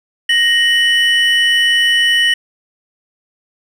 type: tone pair together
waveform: triangle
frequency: 1870.2 / 2979 Hz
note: A#6 / F#7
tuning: +5 / +11 cents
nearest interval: minor sixth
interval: 806 cents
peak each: -11 dBFS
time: 0.29-2.34 s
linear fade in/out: 5 ms
effects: none